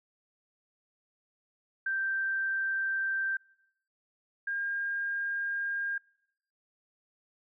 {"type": "tone pair in turn", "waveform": "sine", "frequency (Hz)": [1568, 1611.2], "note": ["G6", "G6"], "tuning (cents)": [0, 47], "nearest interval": "unison", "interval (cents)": 47, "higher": "second", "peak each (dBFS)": [-28, -30], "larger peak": "first", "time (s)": [[1.86, 3.37], [4.47, 5.98]], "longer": "neither", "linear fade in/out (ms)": 5, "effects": ["noise-tail reverb RT60 0.8 s tail -25 dB re dry"]}